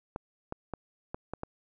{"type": "clicks", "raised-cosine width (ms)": 1, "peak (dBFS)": -21, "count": 6, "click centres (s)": [0.161, 0.524, 0.737, 1.145, 1.336, 1.434], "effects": []}